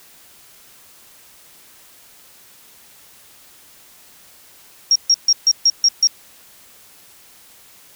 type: tone bursts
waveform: sine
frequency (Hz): 5588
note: F8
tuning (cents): 0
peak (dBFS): -9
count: 7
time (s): 4.91-6.072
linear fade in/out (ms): 2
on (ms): 46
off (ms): 140
effects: white hiss -47 dBFS RMS until 7.95 s